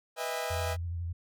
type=chord; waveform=sawtooth; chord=E major seventh; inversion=second; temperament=equal with one note detuned; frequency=493.9 / 622.3 / 659.3 / 810.2 Hz; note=B4 / D#5 / E5 / G#5; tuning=0 / 0 / 0 / -43 cents; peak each=-34 dBFS; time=0.16-0.77 s; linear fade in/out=50 ms
type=tone with vibrato; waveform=sine; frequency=85.6 Hz; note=F2; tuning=34 cents flat; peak=-32 dBFS; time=0.5-1.13 s; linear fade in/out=10 ms; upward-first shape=triangle; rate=12 Hz; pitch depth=55 cents each way
effects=none